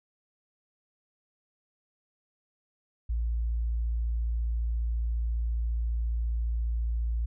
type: tone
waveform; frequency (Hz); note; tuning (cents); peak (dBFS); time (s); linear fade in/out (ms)
sine; 57.3; A#1; -29; -25; 3.09-7.26; 10
effects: tanh soft clip ceiling -22 dBFS